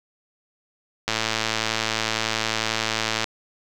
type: click train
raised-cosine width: 0.2 ms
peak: -5 dBFS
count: 241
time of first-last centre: 1.08-3.242 s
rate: 111 Hz
effects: 7-bit